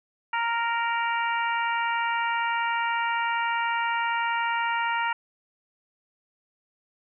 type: harmonic tone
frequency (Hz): 465.3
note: A#4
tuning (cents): -3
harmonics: 2 / 3 / 4 / 5 / 6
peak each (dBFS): -26 / -30 / -32 / -34 / -36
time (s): 0.33-5.13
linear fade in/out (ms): 5
effects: none